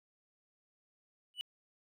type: tone with exponential growth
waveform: triangle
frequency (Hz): 2960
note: F#7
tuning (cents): 0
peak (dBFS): -29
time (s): 1.34-1.41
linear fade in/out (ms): 0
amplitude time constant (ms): 15
effects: tanh soft clip ceiling -29 dBFS